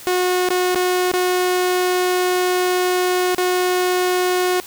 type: tone with dropouts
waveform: sawtooth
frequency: 363.3 Hz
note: F#4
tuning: 32 cents flat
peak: -12 dBFS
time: 0.07-4.6 s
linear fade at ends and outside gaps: 0 ms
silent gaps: 0.488-0.504 / 0.747-0.757 / 1.116-1.137 / 3.347-3.382 s
effects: white hiss -38 dBFS RMS until 4.66 s